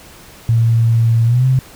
sine tone with pitch glide, 114.9 to 130.47 Hz, A#2 to C3, -25 to -5 cents, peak -9 dBFS, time 0.49-1.59 s, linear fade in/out 0 ms, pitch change +220 cents, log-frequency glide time 1.25-1.46 s, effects pink hiss -40 dBFS RMS until 1.75 s

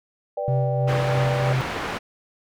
sine chord, G major, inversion first, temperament just, 490 / 588 / 784 Hz, B4 / D5 / G5, -14 / +2 / 0 cents, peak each -30 / -26 / -31 dBFS, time 0.37-1.53 s, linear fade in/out 5 ms
triangle tone with tremolo, 130.81 Hz, C3, in tune, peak -17 dBFS, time 0.48-1.61 s, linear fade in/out 0 ms, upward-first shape sine, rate 3.1 Hz, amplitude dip 35%
white low-pass noise, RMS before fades -29 dBFS, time 0.87-1.99 s, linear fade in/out 20 ms, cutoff 1700 Hz, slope 12 dB/octave
effects none

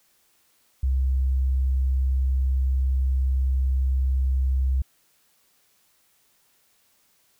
sine tone, 65.6 Hz, C2, 5 cents sharp, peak -19 dBFS, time 0.83-4.82 s, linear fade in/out 5 ms, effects white hiss -64 dBFS RMS until 7.39 s

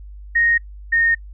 sine tone pair in turn, 1863 / 1842.7 Hz, A#6 / A#6, -2 / -21 cents, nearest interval unison, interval 19 cents, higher first, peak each -13 dBFS, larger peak neither, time 0.35-0.58 / 0.92-1.15 s, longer neither, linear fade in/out 10 ms, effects noise-tail reverb RT60 0.1 s tail -25 dB re dry + added 50 Hz sine -34 dBFS peak until 1.33 s

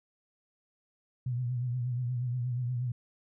sine tone with vibrato, 123.47 Hz, B2, in tune, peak -29 dBFS, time 1.26-2.92 s, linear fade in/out 5 ms, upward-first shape triangle, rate 8.4 Hz, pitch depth 76 cents each way, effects none

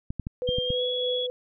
clicks, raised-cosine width 5 ms, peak -18 dBFS, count 6, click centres 0.105 / 0.197 / 0.269 / 0.49 / 0.585 / 0.704 s
sine tone with tremolo, 498.9 Hz, B4, 17 cents sharp, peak -25 dBFS, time 0.42-1.3 s, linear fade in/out 0 ms, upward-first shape sine, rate 3.3 Hz, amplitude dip 35%
sine tone with pitch glide, 3191 to 3363 Hz, G7 to G#7, +30 to +21 cents, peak -28 dBFS, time 0.47-1.27 s, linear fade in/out 10 ms, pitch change +91 cents, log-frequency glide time 0.65-0.82 s
effects none

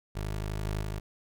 20% pulse tone with level steps, 51.91 Hz, G#1, in tune, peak -27 / -25 / -28 dBFS, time 0.15-1 s, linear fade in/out 10 ms, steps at 0.65 / 0.82 s, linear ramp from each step 2 ms, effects none

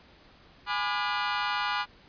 sawtooth chord, G# diminished seventh, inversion none, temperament just, 830.6 / 996.7 / 1196.1 / 1435.3 Hz, G#5 / B5 / D6 / F6, 0 / +16 / +31 / +47 cents, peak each -29 dBFS, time 0.66-1.86 s, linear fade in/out 50 ms, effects pink hiss -56 dBFS RMS until 2.08 s + resampled to 11025 Hz

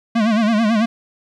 square tone with vibrato, 220 Hz, A3, in tune, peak -14 dBFS, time 0.15-0.86 s, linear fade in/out 10 ms, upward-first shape sine, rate 9.1 Hz, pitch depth 110 cents each way, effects low-pass 4000 Hz 12 dB/octave + 9-bit

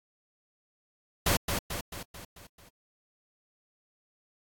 pink noise with echo, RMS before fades -25 dBFS, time 1.26-1.37 s, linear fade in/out 5 ms, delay 220 ms, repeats 6, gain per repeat -5 dB, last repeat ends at 2.69 s, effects AAC 64 kbps

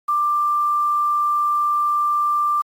sine tone with quantisation, 1184 Hz, D6, 14 cents sharp, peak -16 dBFS, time 0.08-2.62 s, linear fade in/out 10 ms, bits 7, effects AAC 48 kbps

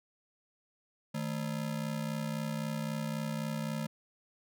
square ring-modulated tone, 188.1 Hz, F#3, 29 cents sharp, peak -31 dBFS, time 1.14-3.87 s, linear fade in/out 10 ms, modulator 31.9 Hz, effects none

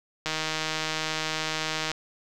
click train, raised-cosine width 0.2 ms, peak -11 dBFS, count 261, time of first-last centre 0.26-1.916 s, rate 157 Hz, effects none

